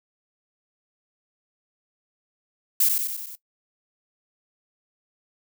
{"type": "noise with echo", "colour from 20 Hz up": "violet", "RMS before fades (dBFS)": -19, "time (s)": [2.8, 2.89], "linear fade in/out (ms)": 5, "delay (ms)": 93, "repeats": 5, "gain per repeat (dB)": -4, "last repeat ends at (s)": 3.355, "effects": ["noise-tail reverb RT60 0.1 s tail -18 dB re dry"]}